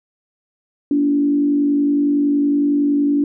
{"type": "tone with frequency modulation", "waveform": "sine", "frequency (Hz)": 287.9, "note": "D4", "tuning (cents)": -34, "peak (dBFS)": -13, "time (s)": [0.91, 3.24], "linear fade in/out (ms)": 2, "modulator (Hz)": 50.8, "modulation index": 0.43, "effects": []}